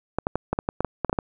clicks, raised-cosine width 1 ms, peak -9 dBFS, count 12, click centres 0.186 / 0.269 / 0.356 / 0.53 / 0.589 / 0.689 / 0.806 / 0.847 / 1.047 / 1.096 / 1.129 / 1.188 s, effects none

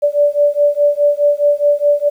sine beating tone pair, 580 / 584.8 Hz, D5 / D5, -22 / -7 cents, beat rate 4.8 Hz, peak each -13 dBFS, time 0.02-2.1 s, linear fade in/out 20 ms, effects 8-bit

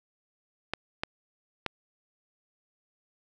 clicks, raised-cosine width 0.3 ms, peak -13 dBFS, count 3, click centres 0.736 / 1.035 / 1.663 s, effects none

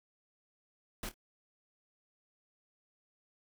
pink noise with echo, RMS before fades -40 dBFS, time 1.03-1.09 s, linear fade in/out 2 ms, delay 26 ms, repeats 2, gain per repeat -13 dB, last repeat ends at 1.142 s, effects none

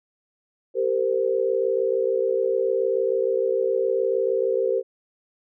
sine tone cluster, 390 / 456.8 / 516 Hz, G4 / A#4 / C5, -9 / -35 / -24 cents, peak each -24 dBFS, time 0.74-4.83 s, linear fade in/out 50 ms, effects none

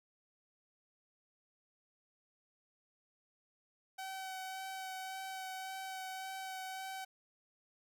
sawtooth tone with vibrato, 760 Hz, F#5, 46 cents sharp, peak -38 dBFS, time 3.98-7.05 s, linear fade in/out 10 ms, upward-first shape sine, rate 1.8 Hz, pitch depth 13 cents each way, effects none

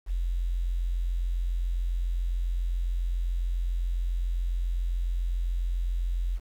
sine tone with quantisation, 43.65 Hz, F1, in tune, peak -25 dBFS, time 0.06-6.4 s, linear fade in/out 50 ms, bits 9, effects none

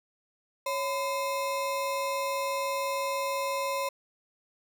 square ring-modulated tone, 784 Hz, G5, in tune, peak -26 dBFS, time 0.66-3.89 s, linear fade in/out 5 ms, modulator 231 Hz, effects none

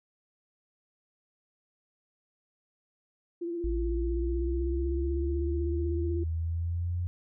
sine tone with vibrato, 342 Hz, F4, 36 cents flat, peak -31 dBFS, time 3.41-6.24 s, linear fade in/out 10 ms, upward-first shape triangle, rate 16 Hz, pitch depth 41 cents each way
sine linear sweep, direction up, 55.2 to 88.8 Hz, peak -28 dBFS, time 3.64-7.07 s, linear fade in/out 0 ms
effects none

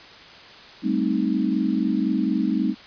sine chord, A half-diminished seventh, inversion third, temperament equal, 196 / 220 / 261.6 / 311.1 Hz, G3 / A3 / C4 / Eb4, 0 / 0 / 0 / 0 cents, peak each -25 dBFS, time 0.82-2.75 s, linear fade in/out 50 ms, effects white hiss -44 dBFS RMS until 2.86 s + resampled to 11025 Hz

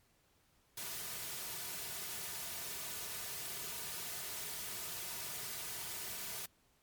white noise with comb filter, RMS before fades -43 dBFS, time 0.77-6.46 s, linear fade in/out 5 ms, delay 3.7 ms, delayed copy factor -0.55, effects pink hiss -72 dBFS RMS until 6.82 s + MP3 96 kbps

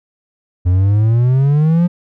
triangle exponential sweep, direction up, 87.31 to 178.2 Hz, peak -7 dBFS, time 0.65-1.88 s, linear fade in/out 20 ms, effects none

